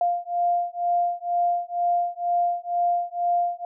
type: beating tone pair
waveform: sine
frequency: 698.5 / 700.6 Hz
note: F5 / F5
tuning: 0 / +5 cents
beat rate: 2.1 Hz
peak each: -24 dBFS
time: 0.01-3.65 s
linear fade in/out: 2 ms
effects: none